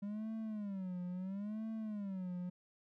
triangle tone with vibrato, 199.1 Hz, G3, 27 cents sharp, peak -37 dBFS, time 0.02-2.5 s, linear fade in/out 10 ms, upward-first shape sine, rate 0.74 Hz, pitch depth 190 cents each way, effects none

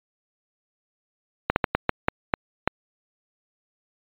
slowing click train, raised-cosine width 0.5 ms, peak -3 dBFS, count 8, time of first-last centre 1.5-2.676 s, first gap 61 ms, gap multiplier 1.33, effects resampled to 8000 Hz

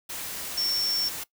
sine tone in noise, 5450 Hz, F8, 43 cents flat, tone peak -24 dBFS, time 0.57-1.09 s, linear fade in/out 10 ms, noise white, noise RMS -35 dBFS, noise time 0.09-1.24 s, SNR +8 dB, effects noise-tail reverb RT60 0.1 s tail -19 dB re dry

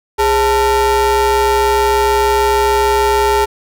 square ring-modulated tone, 237.1 Hz, A#3, 30 cents sharp, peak -8 dBFS, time 0.18-3.46 s, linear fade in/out 20 ms, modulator 648 Hz, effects none

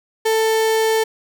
35% pulse tone, 443 Hz, A4, 12 cents sharp, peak -13 dBFS, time 0.25-1.04 s, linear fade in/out 10 ms, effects none

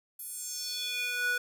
square tone with high-pass filter sweep, 490.4 Hz, B4, 12 cents flat, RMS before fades -34 dBFS, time 0.19-1.38 s, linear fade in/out 5 ms, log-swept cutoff 12000 to 1200 Hz, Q 3.3, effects none

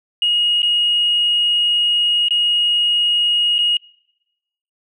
sine tone with dropouts, 2878 Hz, F#7, 49 cents flat, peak -12 dBFS, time 0.22-3.77 s, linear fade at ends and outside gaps 2 ms, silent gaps 0.62-0.629 / 2.285-2.307 / 3.583-3.588 s, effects noise-tail reverb RT60 1.0 s tail -26 dB re dry + tanh soft clip ceiling -8 dBFS

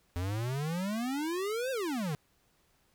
square exponential two-way sweep, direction up then down, 85.3 to 543 to 139.2 Hz, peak -32 dBFS, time 0.16-2.15 s, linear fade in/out 0 ms, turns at 1.71 s, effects pink hiss -70 dBFS RMS until 2.94 s

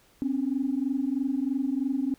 sine tone pair together, 258.5 / 281.6 Hz, C4 / C#4, -21 / +27 cents, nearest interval minor second, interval 148 cents, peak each -27 dBFS, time 0.22-2.14 s, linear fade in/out 0 ms, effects tanh soft clip ceiling -17 dBFS + pink hiss -61 dBFS RMS until 2.18 s

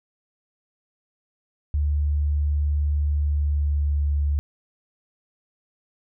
sine tone with pitch glide, 73.42 to 72.41 Hz, D2 to D2, 0 to -24 cents, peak -19 dBFS, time 1.74-4.39 s, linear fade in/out 0 ms, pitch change -24 cents, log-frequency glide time 3.18-4.14 s, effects none

